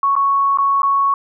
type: tone with dropouts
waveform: sine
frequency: 1108.7 Hz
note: C#6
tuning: in tune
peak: -12 dBFS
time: 0.03-1.14 s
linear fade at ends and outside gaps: 2 ms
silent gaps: 0.154-0.163 / 0.574-0.585 / 0.82-0.831 s
effects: none